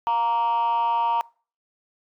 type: tone with frequency modulation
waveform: sine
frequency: 932.3 Hz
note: A#5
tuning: in tune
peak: -17 dBFS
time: 0.07-1.21 s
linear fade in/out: 0 ms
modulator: 227 Hz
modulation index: 0.51
effects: noise-tail reverb RT60 0.4 s tail -25 dB re dry + tanh soft clip ceiling -18 dBFS